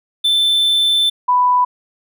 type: tone pair in turn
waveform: triangle / sine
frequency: 3535 / 992 Hz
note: A7 / B5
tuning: +7 / +7 cents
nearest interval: octave + minor seventh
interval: 2200 cents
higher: first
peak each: -10 dBFS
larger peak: neither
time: 0.24-1.1 / 1.28-1.65 s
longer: first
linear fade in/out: 10 ms
effects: none